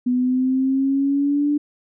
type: exponential sweep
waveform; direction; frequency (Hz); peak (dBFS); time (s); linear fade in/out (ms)
sine; up; 246.9 to 294.9; -16; 0.06-1.58; 10
effects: none